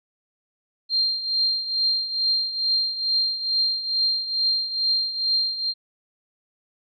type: tone with tremolo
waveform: sine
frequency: 4184 Hz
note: C8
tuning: 1 cent flat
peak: -17 dBFS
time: 0.89-5.74 s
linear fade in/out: 50 ms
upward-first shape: triangle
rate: 2.3 Hz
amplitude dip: 75%
effects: none